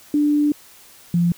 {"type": "tone pair in turn", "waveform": "sine", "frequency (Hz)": [294.8, 172.57], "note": ["D4", "F3"], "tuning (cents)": [7, -20], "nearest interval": "major sixth", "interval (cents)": 927, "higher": "first", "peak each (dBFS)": -14, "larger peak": "neither", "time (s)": [[0.14, 0.52], [1.14, 1.32]], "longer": "first", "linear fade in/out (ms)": 2, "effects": ["white hiss -47 dBFS RMS until 1.37 s"]}